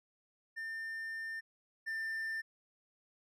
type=tone pair in turn; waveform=triangle; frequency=1800 / 1789.8 Hz; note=A6 / A6; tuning=+39 / +29 cents; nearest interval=unison; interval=10 cents; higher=first; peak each=-37 / -34 dBFS; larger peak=second; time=0.56-1.41 / 1.86-2.42 s; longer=first; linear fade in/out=20 ms; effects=none